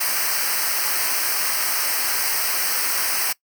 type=noise with comb filter; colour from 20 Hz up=white; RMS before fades=-22 dBFS; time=0-3.33 s; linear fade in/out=10 ms; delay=0.28 ms; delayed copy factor=-0.95; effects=noise-tail reverb RT60 0.1 s tail -21 dB re dry